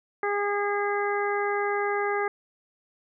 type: harmonic tone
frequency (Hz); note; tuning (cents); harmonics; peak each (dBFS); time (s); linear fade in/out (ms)
408; G#4; -31; 1 / 2 / 3 / 4 / 5; -27 / -30 / -32 / -33 / -34; 0.23-2.28; 2
effects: none